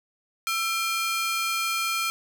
sawtooth ring-modulated tone, 1864.7 Hz, A#6, in tune, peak -18 dBFS, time 0.47-2.1 s, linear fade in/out 0 ms, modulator 529 Hz, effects none

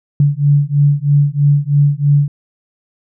sine beating tone pair, 142.5 / 145.6 Hz, C#3 / D3, +48 / -15 cents, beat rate 3.1 Hz, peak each -12 dBFS, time 0.2-2.28 s, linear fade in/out 2 ms, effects none

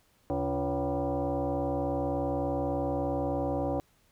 sine tone with frequency modulation, 137.2 Hz, C#3, 17 cents flat, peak -27 dBFS, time 0.3-3.8 s, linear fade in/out 0 ms, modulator 211 Hz, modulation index 3.1, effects pink hiss -67 dBFS RMS until 4.11 s

